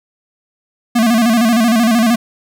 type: tone with vibrato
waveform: square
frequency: 229.5 Hz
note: A#3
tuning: 27 cents flat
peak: -10 dBFS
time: 0.95-2.16 s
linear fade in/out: 10 ms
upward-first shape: square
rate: 13 Hz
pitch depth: 78 cents each way
effects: none